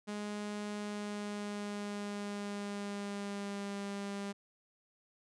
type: tone with pitch glide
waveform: sawtooth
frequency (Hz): 207.7 to 200.3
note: G#3 to G3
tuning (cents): 0 to +38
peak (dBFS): -34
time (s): 0.07-4.33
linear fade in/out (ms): 20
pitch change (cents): -62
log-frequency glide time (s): 0.75-3.79
effects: resampled to 22050 Hz